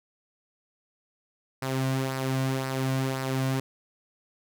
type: tone with flanger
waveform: sawtooth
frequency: 132.4 Hz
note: C3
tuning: 21 cents sharp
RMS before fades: -28 dBFS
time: 1.62-3.6 s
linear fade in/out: 5 ms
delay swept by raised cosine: 0.29 to 2.39 ms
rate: 1.9 Hz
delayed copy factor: -0.5
effects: none